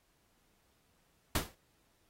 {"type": "noise with exponential decay", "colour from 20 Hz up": "pink", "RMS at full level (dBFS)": -28, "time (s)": [1.35, 1.55], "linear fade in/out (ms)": 5, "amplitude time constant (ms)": 42, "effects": ["pink hiss -73 dBFS RMS until 2.09 s", "AAC 48 kbps"]}